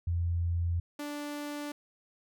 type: tone pair in turn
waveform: sine / sawtooth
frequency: 85.6 / 292.8 Hz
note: F2 / D4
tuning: -34 / -5 cents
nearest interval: octave + major sixth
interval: 2129 cents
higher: second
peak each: -27 / -32 dBFS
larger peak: first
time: 0.07-0.8 / 0.99-1.72 s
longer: neither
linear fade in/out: 5 ms
effects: none